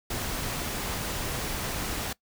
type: noise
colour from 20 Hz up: pink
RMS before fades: -32 dBFS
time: 0.1-2.13 s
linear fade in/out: 5 ms
effects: noise-tail reverb RT60 0.1 s tail -21 dB re dry